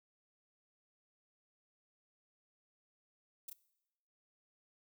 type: noise with echo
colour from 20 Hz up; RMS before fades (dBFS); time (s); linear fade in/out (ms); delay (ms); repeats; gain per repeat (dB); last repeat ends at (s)
violet; -45; 3.48-3.5; 5; 31; 1; -2; 3.531
effects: noise-tail reverb RT60 0.9 s tail -19 dB re dry